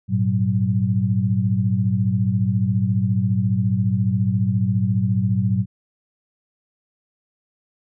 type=tone cluster; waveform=sine; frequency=103.7 / 118.2 / 188.6 Hz; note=G#2 / A#2 / F#3; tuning=-2 / +24 / +33 cents; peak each=-21 dBFS; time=0.08-5.66 s; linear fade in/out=50 ms; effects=none